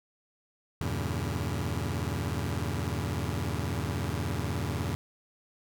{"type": "chord", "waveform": "sawtooth", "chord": "E diminished seventh", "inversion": "none", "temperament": "just", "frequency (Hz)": [82.41, 98.89, 118.67, 142.4], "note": ["E2", "G2", "Bb2", "Db3"], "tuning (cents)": [0, 16, 31, 47], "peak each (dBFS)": [-30, -31, -32, -32], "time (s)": [0.81, 4.95], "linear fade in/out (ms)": 0, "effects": []}